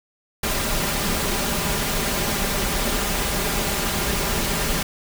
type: noise with comb filter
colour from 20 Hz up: pink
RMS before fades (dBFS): -23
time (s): 0.43-4.83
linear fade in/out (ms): 5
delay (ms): 5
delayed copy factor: +0.5
effects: none